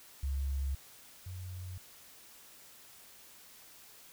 sine tone pair in turn, 68.4 / 91.75 Hz, C#2 / F#2, -23 / -14 cents, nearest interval perfect fourth, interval 509 cents, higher second, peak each -31 / -40 dBFS, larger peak first, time 0.23-0.75 / 1.26-1.78 s, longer neither, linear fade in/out 5 ms, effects white hiss -56 dBFS RMS until 4.12 s

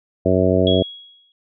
harmonic tone, 92.8 Hz, F#2, 6 cents sharp, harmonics 1 / 2 / 3 / 4 / 5 / 6 / 7, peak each -21 / -21 / -21 / -21 / -21 / -21 / -21 dBFS, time 0.25-0.83 s, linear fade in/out 10 ms
sine tone with exponential decay, 3322 Hz, G#7, in tune, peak -18 dBFS, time 0.67-1.32 s, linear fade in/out 1 ms, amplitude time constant 140 ms
effects none

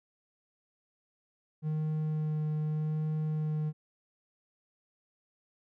triangle tone with vibrato, 154.1 Hz, D#3, 16 cents flat, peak -27 dBFS, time 1.62-3.73 s, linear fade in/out 50 ms, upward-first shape sine, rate 0.83 Hz, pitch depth 11 cents each way, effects none

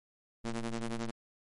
sawtooth ring-modulated tone, 116.54 Hz, A#2, in tune, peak -27 dBFS, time 0.44-1.11 s, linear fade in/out 10 ms, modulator 111 Hz, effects MP3 48 kbps

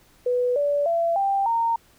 sine tone with pitch steps, 493.8 / 577.1 / 674.6 / 788.4 / 921.5 Hz, B4 / D5 / E5 / G5 / A#5, 0 / -30 / +40 / +10 / -20 cents, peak -19 dBFS, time 0.26-1.76 s, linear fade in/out 5 ms, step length 300 ms, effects pink hiss -57 dBFS RMS until 1.98 s

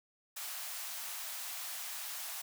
white high-pass noise, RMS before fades -42 dBFS, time 0.36-2.42 s, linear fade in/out 10 ms, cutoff 630 Hz, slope 48 dB/octave, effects none

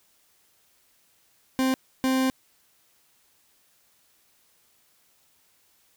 40% pulse tone bursts at uneven times, 261.6 Hz, C4, in tune, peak -20 dBFS, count 2, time 1.59-1.74 / 2.04-2.3 s, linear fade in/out 0 ms, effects white hiss -64 dBFS RMS until 5.96 s

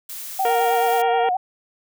blue noise, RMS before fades -33 dBFS, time 0.09-1.02 s, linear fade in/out 5 ms
sine tone with vibrato, 747 Hz, F#5, 16 cents sharp, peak -18 dBFS, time 0.39-1.37 s, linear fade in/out 5 ms, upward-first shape sine, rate 9.4 Hz, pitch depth 72 cents each way
harmonic tone, 466.2 Hz, A#4, in tune, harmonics 1 / 2 / 3 / 4 / 5 / 6 / 7, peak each -21 / -27 / -31 / -33 / -35 / -37 / -38 dBFS, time 0.45-1.29 s, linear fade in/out 2 ms
effects none

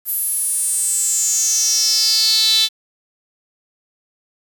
sawtooth tone with high-pass filter sweep, 440 Hz, A4, in tune, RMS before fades -17 dBFS, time 0.05-2.69 s, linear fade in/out 50 ms, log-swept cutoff 12000 to 3700 Hz, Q 7.8, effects 7-bit

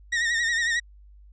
40% pulse tone with vibrato, 1864.7 Hz, A#6, in tune, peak -21 dBFS, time 0.12-0.8 s, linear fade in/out 10 ms, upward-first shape sine, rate 11 Hz, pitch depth 58 cents each way, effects added 50 Hz sine -47 dBFS peak until 1.32 s + resampled to 16000 Hz

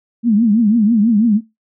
sine tone with vibrato, 220 Hz, A3, in tune, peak -9 dBFS, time 0.23-1.41 s, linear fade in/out 50 ms, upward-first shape triangle, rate 6.1 Hz, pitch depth 180 cents each way, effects noise-tail reverb RT60 0.2 s tail -19 dB re dry

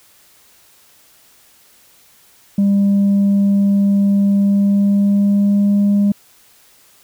sine tone with pitch glide, 199.6 to 202.5 Hz, G3 to G#3, +32 to -43 cents, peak -8 dBFS, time 2.58-6.12 s, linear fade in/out 5 ms, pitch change +25 cents, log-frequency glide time 4.34-5.76 s, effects tanh soft clip ceiling -9 dBFS + white hiss -50 dBFS RMS until 7.03 s

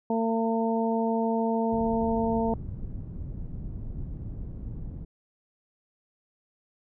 harmonic tone, 226.6 Hz, A#3, 49 cents flat, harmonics 1 / 2 / 3 / 4, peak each -26 / -29 / -31 / -32 dBFS, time 0.1-2.54 s, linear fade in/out 2 ms
pink low-pass noise, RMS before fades -36 dBFS, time 1.72-5.05 s, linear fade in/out 5 ms, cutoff 170 Hz, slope 12 dB/octave
effects none

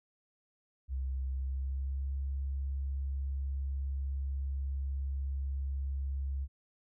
sine tone with pitch glide, 65.9 to 68.26 Hz, C2 to C#2, +13 to -26 cents, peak -32 dBFS, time 0.88-6.48 s, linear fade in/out 50 ms, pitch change +61 cents, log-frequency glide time 1.28-2.12 s, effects none

